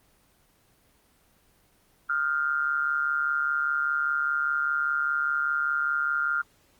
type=tone with amplitude modulation; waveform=sine; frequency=1396.9 Hz; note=F6; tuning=in tune; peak=-20 dBFS; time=2.09-6.42 s; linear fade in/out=10 ms; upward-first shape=sine; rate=145 Hz; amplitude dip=75%; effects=pink hiss -63 dBFS RMS until 6.79 s + Opus 24 kbps